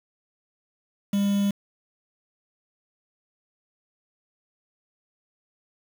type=tone with quantisation; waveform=triangle; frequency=200.7 Hz; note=G3; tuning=41 cents sharp; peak=-18 dBFS; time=1.13-1.51 s; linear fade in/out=5 ms; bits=6; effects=none